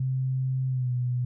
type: tone with pitch glide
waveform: sine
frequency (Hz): 130.7 to 124.01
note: C3 to B2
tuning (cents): -1 to +8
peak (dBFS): -24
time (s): 0-1.25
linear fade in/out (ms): 5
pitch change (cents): -91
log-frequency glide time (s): 0.68-0.92
effects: none